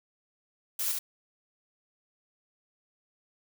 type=noise with echo; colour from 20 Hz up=blue; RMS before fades=-31 dBFS; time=0.79-0.92 s; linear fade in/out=5 ms; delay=70 ms; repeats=1; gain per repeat=-2 dB; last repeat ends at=0.99 s; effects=none